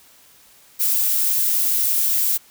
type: noise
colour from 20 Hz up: violet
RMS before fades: -19 dBFS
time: 0.79-2.38 s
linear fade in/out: 20 ms
effects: white hiss -51 dBFS RMS until 2.5 s